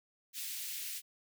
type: high-pass noise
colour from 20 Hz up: white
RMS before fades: -41 dBFS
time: 0.33-1.02 s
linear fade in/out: 50 ms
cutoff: 2100 Hz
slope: 24 dB/octave
effects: none